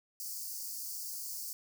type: high-pass noise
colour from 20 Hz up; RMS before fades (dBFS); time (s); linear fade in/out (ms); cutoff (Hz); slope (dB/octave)
white; -41; 0.2-1.53; 0; 4500; 96
effects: none